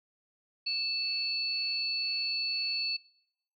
sine tone pair together, 2637 / 4435 Hz, E7 / C#8, 0 / 0 cents, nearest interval major sixth, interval 900 cents, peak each -36 / -29 dBFS, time 0.66-2.97 s, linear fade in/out 10 ms, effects noise-tail reverb RT60 0.8 s tail -25 dB re dry + MP3 96 kbps

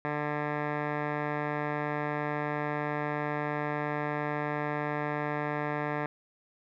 10% pulse tone with low-pass filter, 148.5 Hz, D3, 20 cents sharp, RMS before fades -32 dBFS, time 0.05-6.06 s, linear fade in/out 0 ms, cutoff 1600 Hz, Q 6, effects none

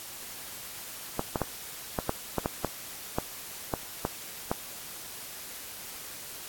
clicks, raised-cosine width 1 ms, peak -12 dBFS, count 12, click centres 1.194 / 1.358 / 1.417 / 1.988 / 2.094 / 2.383 / 2.459 / 2.647 / 3.185 / 3.738 / 4.051 / 4.515 s, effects white hiss -42 dBFS RMS until 6.48 s + AAC 64 kbps

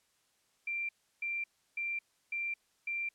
sine tone bursts, 2363 Hz, D7, 10 cents sharp, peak -33 dBFS, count 5, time 0.67-3.09 s, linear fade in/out 5 ms, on 220 ms, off 330 ms, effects white hiss -73 dBFS RMS until 3.14 s + low-pass 10000 Hz 12 dB/octave

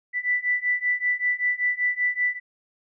sine beating tone pair, 1975.5 / 1980.7 Hz, B6 / B6, 0 / +5 cents, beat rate 5.2 Hz, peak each -25 / -24 dBFS, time 0.13-2.4 s, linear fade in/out 50 ms, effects none

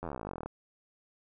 slowing click train, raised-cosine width 1 ms, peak -24 dBFS, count 25, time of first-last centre 0.03-0.46 s, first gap 11 ms, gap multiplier 1.04, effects none

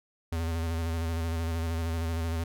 square tone with vibrato, 82.41 Hz, E2, in tune, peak -29 dBFS, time 0.32-2.44 s, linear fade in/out 5 ms, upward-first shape square, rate 13 Hz, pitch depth 31 cents each way, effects none

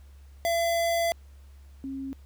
square / sine tone pair in turn, 676 / 270 Hz, E5 / C#4, +43 / -45 cents, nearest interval octave + major third, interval 1588 cents, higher first, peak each -24 / -32 dBFS, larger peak first, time 0.45-1.12 / 1.84-2.13 s, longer first, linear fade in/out 0 ms, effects added 69 Hz sine -47 dBFS peak until 2.25 s + pink hiss -64 dBFS RMS until 2.25 s

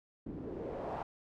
white noise with low-pass filter sweep, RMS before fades -41 dBFS, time 0.26-1.03 s, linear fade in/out 5 ms, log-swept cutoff 270 to 800 Hz, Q 2.6, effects none

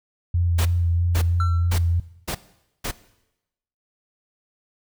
sine tone with vibrato, 86 Hz, F2, 26 cents flat, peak -17 dBFS, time 0.34-2 s, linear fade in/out 5 ms, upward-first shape sine, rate 3.1 Hz, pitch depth 23 cents each way
pink noise bursts, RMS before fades -27 dBFS, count 5, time 0.58-2.915 s, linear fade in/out 10 ms, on 75 ms, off 490 ms
triangle tone with exponential decay, 1349 Hz, E6, 40 cents sharp, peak -20 dBFS, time 1.4-1.77 s, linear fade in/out 2 ms, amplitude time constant 80 ms
effects noise-tail reverb RT60 0.9 s tail -18 dB re dry

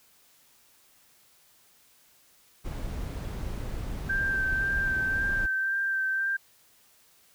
brown noise, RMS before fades -34 dBFS, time 2.64-5.47 s, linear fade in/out 20 ms
sine tone with vibrato, 1568 Hz, G6, in tune, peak -25 dBFS, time 4.09-6.37 s, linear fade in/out 10 ms, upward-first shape sine, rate 1.9 Hz, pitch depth 19 cents each way
effects white hiss -61 dBFS RMS until 7.34 s

